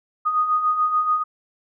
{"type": "beating tone pair", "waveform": "sine", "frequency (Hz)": [1235, 1241.9], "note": ["D#6", "D#6"], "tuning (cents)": [-13, -4], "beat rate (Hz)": 6.9, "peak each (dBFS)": [-26, -18], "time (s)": [0.25, 1.24], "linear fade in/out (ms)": 20, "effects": []}